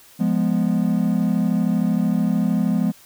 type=chord; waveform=triangle; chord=F diminished; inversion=none; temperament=equal; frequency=174.61 / 207.7 / 246.9 Hz; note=F3 / Ab3 / Cb4; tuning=0 / 0 / 0 cents; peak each=-19 / -18 / -20 dBFS; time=0.19-2.92 s; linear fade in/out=20 ms; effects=tanh soft clip ceiling -7 dBFS + white hiss -49 dBFS RMS until 3.05 s